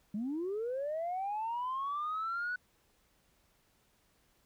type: linear sweep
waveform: sine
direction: up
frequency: 196 to 1490 Hz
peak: -32 dBFS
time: 0.14-2.56 s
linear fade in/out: 5 ms
effects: tanh soft clip ceiling -30 dBFS + pink hiss -71 dBFS RMS until 4.45 s